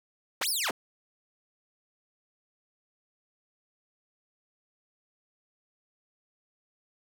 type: linear two-way sweep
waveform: 15% pulse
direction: up then down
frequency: 109 to 5588 to 125.9 Hz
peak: -21 dBFS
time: 0.41-0.71 s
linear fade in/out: 5 ms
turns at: 0.49 s
effects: none